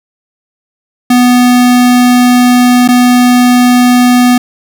square tone with dropouts, 246.9 Hz, B3, in tune, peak -4 dBFS, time 1.1-4.38 s, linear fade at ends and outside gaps 5 ms, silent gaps 2.878-2.886 s, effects none

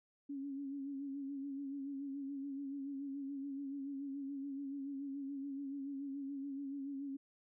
sine tone with vibrato, 277.2 Hz, C#4, in tune, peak -40 dBFS, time 0.29-7.17 s, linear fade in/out 10 ms, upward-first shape sine, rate 7 Hz, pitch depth 48 cents each way, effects none

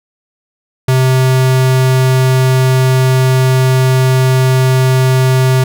square tone, 130 Hz, C3, 11 cents flat, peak -8 dBFS, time 0.88-5.64 s, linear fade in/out 5 ms, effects none

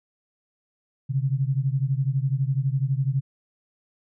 sine beating tone pair, 130.81 / 142.81 Hz, C3 / D3, 0 / -48 cents, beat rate 12 Hz, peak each -23 / -25 dBFS, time 1.09-3.21 s, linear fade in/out 20 ms, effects none

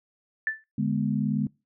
sine tone with exponential decay, 1760 Hz, A6, in tune, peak -20 dBFS, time 0.47-0.64 s, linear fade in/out 1 ms, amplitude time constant 36 ms
sine chord, G# diminished, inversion second, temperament equal, 146.83 / 207.7 / 246.9 Hz, D3 / G#3 / B3, 0 / 0 / 0 cents, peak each -28 / -26 / -29 dBFS, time 0.78-1.47 s, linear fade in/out 5 ms
effects noise-tail reverb RT60 0.3 s tail -25 dB re dry

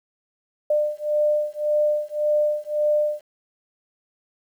sine beating tone pair, 598 / 599.8 Hz, D5 / D5, +31 / +36 cents, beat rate 1.8 Hz, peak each -22 dBFS, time 0.7-3.21 s, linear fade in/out 5 ms, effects 9-bit

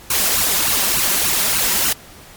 white noise with flanger, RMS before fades -17 dBFS, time 0.1-1.93 s, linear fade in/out 5 ms, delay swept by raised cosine 0.7 to 5.2 ms, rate 3.4 Hz, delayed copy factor +0.85, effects pink hiss -41 dBFS RMS until 2.36 s + MP3 96 kbps

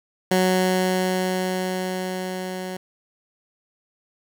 15% pulse tone with level ramp, 185 Hz, F#3, in tune, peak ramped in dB -10 to -23 dBFS, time 0.31-2.77 s, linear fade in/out 5 ms, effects none

